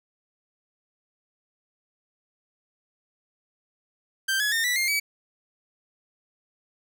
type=tone with pitch steps; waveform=sawtooth; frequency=1568 / 1690.3 / 1822.1 / 1964.2 / 2117 / 2282 Hz; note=G6 / G#6 / A#6 / B6 / C7 / C#7; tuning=0 / +30 / -40 / -10 / +20 / +50 cents; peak=-19 dBFS; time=4.28-5 s; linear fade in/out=10 ms; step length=120 ms; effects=none